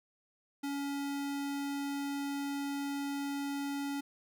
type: tone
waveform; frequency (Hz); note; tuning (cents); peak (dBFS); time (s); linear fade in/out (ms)
square; 281.4; C#4; +26; -35; 0.63-4.01; 10
effects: none